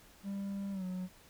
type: tone with pitch glide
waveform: triangle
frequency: 198 to 183.68 Hz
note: G3 to F#3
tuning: +18 to -12 cents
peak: -34 dBFS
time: 0.23-1.09 s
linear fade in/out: 50 ms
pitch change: -130 cents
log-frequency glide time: 0.72-0.84 s
effects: pink hiss -60 dBFS RMS until 1.29 s